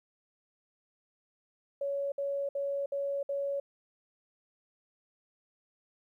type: tone bursts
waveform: sine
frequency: 560 Hz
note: C#5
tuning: 18 cents sharp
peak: -30 dBFS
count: 5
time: 1.81-3.6 s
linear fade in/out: 5 ms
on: 310 ms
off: 60 ms
effects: 12-bit